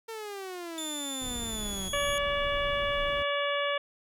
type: exponential sweep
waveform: sawtooth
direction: down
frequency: 457.3 to 185 Hz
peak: -33 dBFS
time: 0.08-1.89 s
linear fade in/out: 10 ms
type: tone with pitch glide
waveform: 20% pulse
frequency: 3535 to 3354 Hz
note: A7 to G#7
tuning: +7 to +16 cents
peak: -29 dBFS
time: 0.78-2.18 s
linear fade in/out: 0 ms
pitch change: -91 cents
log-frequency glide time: 1.46-1.83 s
type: noise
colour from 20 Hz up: brown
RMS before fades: -40 dBFS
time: 1.21-3.23 s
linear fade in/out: 5 ms
type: harmonic tone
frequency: 572 Hz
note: D5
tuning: 46 cents flat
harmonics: 1 / 2 / 3 / 4 / 5 / 6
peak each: -30 / -33 / -35 / -36 / -37 / -38 dBFS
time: 1.93-3.78 s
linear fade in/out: 5 ms
effects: none